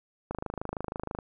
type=click train; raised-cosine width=1 ms; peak=-19 dBFS; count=24; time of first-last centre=0.31-1.188 s; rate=26.2 Hz; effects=none